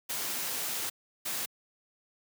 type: noise bursts at uneven times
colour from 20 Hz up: white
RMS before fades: -34 dBFS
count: 2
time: 0.09-0.9 / 1.25-1.46 s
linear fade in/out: 10 ms
effects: high-pass 150 Hz 12 dB/octave